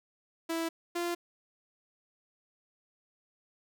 sawtooth tone pair in turn, 329.6 / 345.9 Hz, E4 / F4, 0 / -17 cents, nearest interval minor second, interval 83 cents, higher second, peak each -27 dBFS, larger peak neither, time 0.49-0.69 / 0.95-1.15 s, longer neither, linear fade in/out 10 ms, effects none

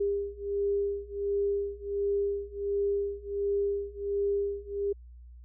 sine beating tone pair, 401.6 / 403 Hz, G4 / G4, +42 / +48 cents, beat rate 1.4 Hz, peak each -31 / -30 dBFS, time 0-4.93 s, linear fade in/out 10 ms, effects added 60 Hz sine -46 dBFS peak until 5.44 s

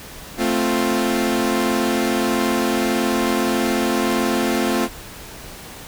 sawtooth chord, F major, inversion first, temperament equal, 220 / 261.6 / 349.2 Hz, A3 / C4 / F4, 0 / 0 / 0 cents, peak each -18 dBFS, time 0.37-4.89 s, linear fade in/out 50 ms, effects pink hiss -37 dBFS RMS until 5.87 s

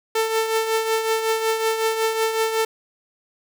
sawtooth tone with tremolo, 445.2 Hz, A4, 20 cents sharp, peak -13 dBFS, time 0.15-2.65 s, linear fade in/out 5 ms, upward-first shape triangle, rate 5.4 Hz, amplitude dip 60%, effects none

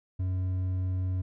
triangle tone with hard clipping, 92.5 Hz, F#2, in tune, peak -28 dBFS, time 0.19-1.22 s, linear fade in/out 10 ms, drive 7 dB, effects none

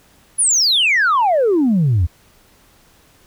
sine exponential sweep, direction down, 10548 to 77.78 Hz, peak -10 dBFS, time 0.38-2.07 s, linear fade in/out 20 ms, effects tanh soft clip ceiling -9 dBFS + pink hiss -52 dBFS RMS until 3.26 s

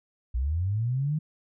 sine linear sweep, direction up, 56.5 to 157.7 Hz, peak -24 dBFS, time 0.34-1.19 s, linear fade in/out 10 ms, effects none

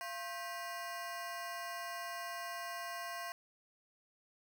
25% pulse ring-modulated tone, 880 Hz, A5, in tune, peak -34 dBFS, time 0.01-3.32 s, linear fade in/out 0 ms, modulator 192 Hz, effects 11-bit

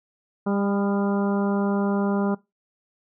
harmonic tone with a mistuned harmonic, 200 Hz, G3, 35 cents sharp, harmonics 1 / 2 / 3 / 4 / 5 / 6 / 7, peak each -22 / -28 / -32 / -34 / -36 / -38 / -39 dBFS, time 0.46-2.35 s, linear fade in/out 10 ms, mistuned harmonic 6, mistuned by +30 cents, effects noise-tail reverb RT60 0.2 s tail -20 dB re dry

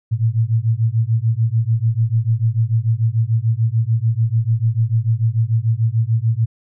sine beating tone pair, 110 / 116.8 Hz, A2 / A#2, 0 / +4 cents, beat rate 6.8 Hz, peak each -17 dBFS, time 0.11-6.46 s, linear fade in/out 20 ms, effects none

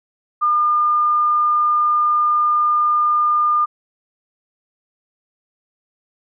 sine tone, 1208 Hz, D6, 48 cents sharp, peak -13 dBFS, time 0.41-3.66 s, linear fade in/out 20 ms, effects none

